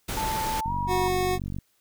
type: noise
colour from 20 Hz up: pink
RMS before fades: -31 dBFS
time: 0.08-0.61 s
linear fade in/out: 10 ms
type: tone with pitch glide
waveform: sine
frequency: 880 to 959.6 Hz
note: A5 to A#5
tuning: 0 to +50 cents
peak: -27 dBFS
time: 0.17-1.08 s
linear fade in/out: 5 ms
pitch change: +150 cents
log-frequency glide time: 0.64-0.72 s
type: click train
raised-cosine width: 5 ms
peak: -21 dBFS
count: 45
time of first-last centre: 0.66-1.586 s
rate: 47.5 Hz
type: tone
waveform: 25% pulse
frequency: 366.8 Hz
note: F#4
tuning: 15 cents flat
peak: -20 dBFS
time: 0.87-1.39 s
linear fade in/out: 50 ms
effects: white hiss -68 dBFS RMS until 1.8 s